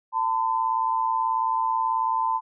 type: tone pair together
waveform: sine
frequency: 897 / 1015.4 Hz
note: A5 / B5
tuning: +33 / +48 cents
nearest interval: major second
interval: 215 cents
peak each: -24 dBFS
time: 0.12-2.41 s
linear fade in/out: 50 ms
effects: none